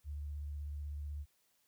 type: tone with vibrato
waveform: sine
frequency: 73.1 Hz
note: D2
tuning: 7 cents flat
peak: -39 dBFS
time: 0.04-1.26 s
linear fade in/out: 50 ms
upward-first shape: triangle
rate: 16 Hz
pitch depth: 34 cents each way
effects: white hiss -75 dBFS RMS until 1.67 s